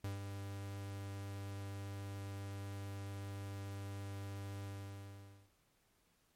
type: tone with ADSR envelope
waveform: 45% pulse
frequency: 99.2 Hz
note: G2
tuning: 21 cents sharp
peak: -38 dBFS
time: 0.04-5.51 s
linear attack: 4 ms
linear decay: 140 ms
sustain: -5 dB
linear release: 870 ms
effects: pink hiss -75 dBFS RMS until 6.35 s + MP3 64 kbps